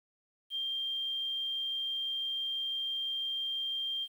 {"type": "tone", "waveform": "sine", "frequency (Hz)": 3183, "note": "G7", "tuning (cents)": 26, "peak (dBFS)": -32, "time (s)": [0.5, 4.08], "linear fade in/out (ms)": 50, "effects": ["10-bit"]}